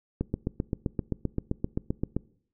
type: click train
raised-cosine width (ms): 3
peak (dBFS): -14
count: 16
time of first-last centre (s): 0.21-2.166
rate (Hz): 7.67
effects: noise-tail reverb RT60 0.6 s tail -22 dB re dry